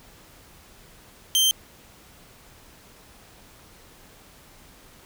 sawtooth tone, 3136 Hz, G7, in tune, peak -14 dBFS, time 1.35-1.51 s, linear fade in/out 0 ms, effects pink hiss -51 dBFS RMS until 5.05 s

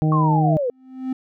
harmonic tone, 155.56 Hz, D#3, in tune, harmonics 1 / 2 / 3 / 4 / 5, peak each -16 / -23 / -31 / -32 / -31 dBFS, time 0.02-0.57 s, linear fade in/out 0 ms
sine linear sweep, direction down, 1108.7 to 466.2 Hz, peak -19 dBFS, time 0.12-0.7 s, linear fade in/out 2 ms
triangle tone with exponential growth, 259.7 Hz, C4, 13 cents flat, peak -17 dBFS, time 0.68-1.13 s, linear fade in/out 5 ms, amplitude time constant 96 ms
effects none

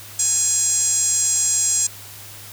5% pulse tone with band-pass filter, 833 Hz, G#5, 5 cents sharp, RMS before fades -19 dBFS, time 0.19-1.87 s, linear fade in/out 5 ms, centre 7300 Hz, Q 8, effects added 102 Hz sine -44 dBFS peak until 2.52 s + white hiss -39 dBFS RMS until 2.52 s

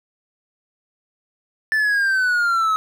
triangle exponential sweep, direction down, 1768 to 1275 Hz, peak -14 dBFS, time 1.72-2.76 s, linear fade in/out 0 ms, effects none

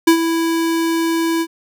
square tone with ADSR envelope, 330 Hz, E4, 2 cents sharp, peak -6 dBFS, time 0.07-1.47 s, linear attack 8 ms, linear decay 87 ms, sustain -10 dB, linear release 58 ms, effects none

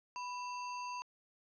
sine tone with sample-and-hold, 987.8 Hz, B5, in tune, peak -39 dBFS, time 0.16-1.02 s, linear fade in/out 0 ms, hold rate 3675 Hz, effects resampled to 16000 Hz

